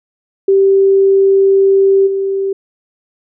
sine tone with level steps, 390 Hz, G4, 9 cents flat, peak -6 / -13 dBFS, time 0.48-2.53 s, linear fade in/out 5 ms, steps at 2.06 s, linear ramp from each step 20 ms, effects none

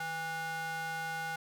square ring-modulated tone, 327.5 Hz, E4, 11 cents flat, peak -33 dBFS, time 0-1.36 s, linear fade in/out 5 ms, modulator 1140 Hz, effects none

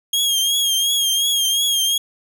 sawtooth tone with vibrato, 3252 Hz, G#7, 37 cents flat, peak -13 dBFS, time 0.13-1.98 s, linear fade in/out 5 ms, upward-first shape triangle, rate 2.8 Hz, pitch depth 61 cents each way, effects none

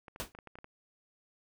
clicks, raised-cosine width 0.5 ms, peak -33 dBFS, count 9, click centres 0.082 / 0.161 / 0.207 / 0.35 / 0.388 / 0.473 / 0.555 / 0.587 / 0.644 s
pink noise with exponential decay, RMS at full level -33 dBFS, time 0.2-0.32 s, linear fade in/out 0 ms, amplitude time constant 26 ms
effects none

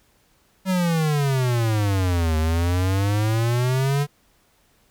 square exponential two-way sweep, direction down then up, 191.7 to 77.78 to 146.5 Hz, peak -19 dBFS, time 0.65-4.07 s, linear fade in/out 50 ms, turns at 2.37 s, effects pink hiss -61 dBFS RMS until 4.9 s

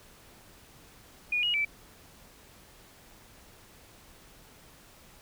sine tone with pitch steps, 2447 / 2889 / 2320 Hz, D#7 / F#7 / D7, -29 / -42 / -22 cents, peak -25 dBFS, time 1.32-1.65 s, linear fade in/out 5 ms, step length 110 ms, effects pink hiss -55 dBFS RMS until 5.21 s

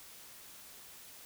silence, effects white hiss -53 dBFS RMS until 1.25 s

